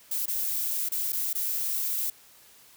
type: noise with dropouts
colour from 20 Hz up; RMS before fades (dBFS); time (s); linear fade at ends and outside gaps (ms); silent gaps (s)
violet; -29; 0.11-2.1; 5; 0.258-0.279 / 0.889-0.918 / 1.122-1.129 / 1.331-1.351
effects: white hiss -55 dBFS RMS until 2.76 s